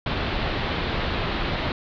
pink low-pass noise, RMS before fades -26 dBFS, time 0.06-1.72 s, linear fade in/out 2 ms, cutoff 4200 Hz, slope 48 dB/octave, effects none

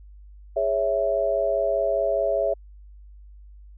sine chord, C# minor, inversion second, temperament equal, 415.3 / 554.4 / 659.3 Hz, G#4 / C#5 / E5, 0 / 0 / 0 cents, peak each -28 / -24 / -23 dBFS, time 0.56-2.54 s, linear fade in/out 10 ms, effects added 50 Hz sine -43 dBFS peak until 3.77 s

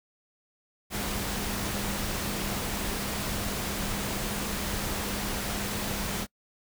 sine tone in noise, 201.8 Hz, G#3, 49 cents flat, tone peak -38 dBFS, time 0.9-6.27 s, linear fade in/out 50 ms, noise pink, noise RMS -32 dBFS, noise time 0.9-6.27 s, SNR -9 dB, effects noise-tail reverb RT60 0.1 s tail -26 dB re dry

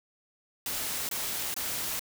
white noise bursts, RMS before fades -33 dBFS, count 3, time 0.66-1.994 s, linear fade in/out 2 ms, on 430 ms, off 22 ms, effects none

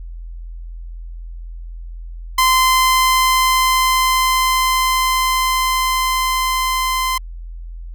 sawtooth tone with level ramp, 1035 Hz, C6, 19 cents flat, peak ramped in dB -7 to -13 dBFS, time 2.38-7.18 s, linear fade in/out 5 ms, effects added 42 Hz sine -28 dBFS peak until 7.94 s

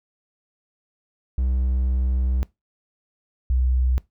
triangle / sine tone pair in turn, 63.6 / 63.24 Hz, C2 / B1, -48 / +42 cents, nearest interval unison, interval 10 cents, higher first, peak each -17 dBFS, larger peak neither, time 1.38-2.43 / 3.5-3.98 s, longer first, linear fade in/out 0 ms, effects noise-tail reverb RT60 0.2 s tail -21 dB re dry

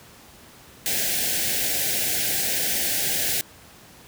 white band-stop noise, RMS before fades -24 dBFS, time 0.86-3.41 s, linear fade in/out 0 ms, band 820 to 1500 Hz, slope 96 dB/octave, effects pink hiss -48 dBFS RMS until 4.07 s + high-pass 60 Hz 12 dB/octave

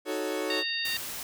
40% pulse chord, D# half-diminished seventh, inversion none, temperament equal, 311.1 / 370 / 440 / 554.4 Hz, D#4 / F#4 / A4 / C#5, 0 / 0 / 0 / 0 cents, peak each -34 dBFS, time 0.05-0.64 s, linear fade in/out 50 ms
harmonic tone, 923 Hz, A#5, 17 cents flat, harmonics 2 / 3 / 4 / 5, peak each -34 / -34 / -34 / -34 dBFS, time 0.5-0.97 s, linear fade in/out 2 ms
white noise, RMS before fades -37 dBFS, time 0.85-1.23 s, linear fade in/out 2 ms
effects none

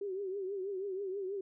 sine tone with vibrato, 388 Hz, G4, 18 cents flat, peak -35 dBFS, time 0.01-1.41 s, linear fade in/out 5 ms, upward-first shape triangle, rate 6.2 Hz, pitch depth 110 cents each way, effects none

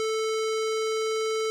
square tone with low-pass filter, 439.7 Hz, A4, 1 cent flat, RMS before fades -27 dBFS, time 0-1.5 s, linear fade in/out 0 ms, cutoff 6700 Hz, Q 1.3, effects 9-bit

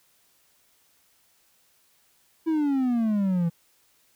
triangle exponential sweep, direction down, 329.6 to 164.81 Hz, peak -19 dBFS, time 2.46-3.5 s, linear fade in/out 20 ms, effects white hiss -64 dBFS RMS until 4.15 s

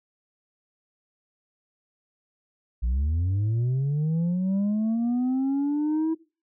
sine linear sweep, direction up, 55 to 325.5 Hz, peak -19 dBFS, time 2.82-6.15 s, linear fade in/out 20 ms, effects noise-tail reverb RT60 0.3 s tail -18 dB re dry + tanh soft clip ceiling -21 dBFS

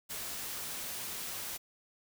white noise, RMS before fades -40 dBFS, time 0.09-1.58 s, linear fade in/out 20 ms, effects none

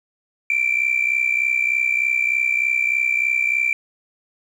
sine tone with amplitude modulation, 2349 Hz, D7, in tune, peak -12 dBFS, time 0.5-3.73 s, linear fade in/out 2 ms, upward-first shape sine, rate 63.3 Hz, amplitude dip 80%, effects tanh soft clip ceiling -11 dBFS + 8-bit

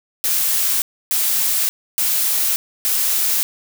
blue noise bursts, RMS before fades -18 dBFS, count 4, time 0.24-3.43 s, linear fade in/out 0 ms, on 580 ms, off 290 ms, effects none

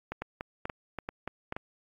two click trains, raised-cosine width 0.5 ms, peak -19 / -20 dBFS, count 4 / 6, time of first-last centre 0.22-1.524 / 0.12-1.565 s, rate 2.3 / 3.46 Hz, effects AAC 48 kbps

